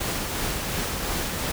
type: noise with tremolo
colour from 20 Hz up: pink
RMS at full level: -27 dBFS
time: 0-1.52 s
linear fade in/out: 10 ms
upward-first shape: sine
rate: 2.8 Hz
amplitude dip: 25%
effects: none